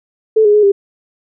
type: tone with pitch steps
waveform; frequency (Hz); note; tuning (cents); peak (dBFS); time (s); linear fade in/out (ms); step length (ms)
sine; 437.7 / 415 / 420.5 / 399; A4 / G#4 / G#4 / G4; -9 / -1 / +22 / +31; -6; 0.36-0.72; 10; 90
effects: none